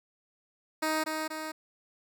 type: tone with echo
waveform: 10% pulse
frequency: 312.9 Hz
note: D#4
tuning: 10 cents sharp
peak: -19 dBFS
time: 0.82-1.04 s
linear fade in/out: 10 ms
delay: 240 ms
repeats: 2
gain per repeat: -4 dB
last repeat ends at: 1.52 s
effects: none